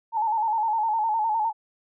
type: tone with vibrato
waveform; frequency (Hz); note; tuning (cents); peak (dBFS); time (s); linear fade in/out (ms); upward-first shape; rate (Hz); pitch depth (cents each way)
sine; 880; A5; 0; -21; 0.12-1.53; 50; square; 9.8; 61
effects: none